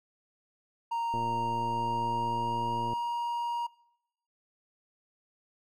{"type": "tone with pitch glide", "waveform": "triangle", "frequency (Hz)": [930, 946.3], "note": ["A#5", "A#5"], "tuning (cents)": [-4, 26], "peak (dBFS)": -27, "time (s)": [0.91, 3.67], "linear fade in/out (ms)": 10, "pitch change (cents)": 30, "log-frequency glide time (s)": [1.37, 2.87]}
{"type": "click train", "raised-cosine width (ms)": 2, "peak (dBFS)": -26, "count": 209, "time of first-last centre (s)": [1.14, 2.933], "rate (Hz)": 116}
{"effects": ["noise-tail reverb RT60 0.8 s tail -23 dB re dry"]}